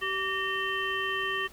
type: harmonic tone with a mistuned harmonic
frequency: 386.1 Hz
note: G4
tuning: 26 cents flat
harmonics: 1 / 3 / 5 / 7 / 8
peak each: -36 / -34 / -31 / -38 / -36 dBFS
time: 0.01-1.48 s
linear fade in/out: 20 ms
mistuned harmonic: 5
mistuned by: -88 cents
effects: pink hiss -53 dBFS RMS until 1.52 s